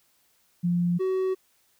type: tone pair in turn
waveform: sine / triangle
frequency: 174.61 / 376.3 Hz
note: F3 / F#4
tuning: 0 / +29 cents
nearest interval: octave + minor second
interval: 1329 cents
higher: second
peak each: -21 dBFS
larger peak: neither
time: 0.63-0.99 / 0.99-1.35 s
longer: neither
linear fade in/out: 20 ms
effects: white hiss -66 dBFS RMS until 1.79 s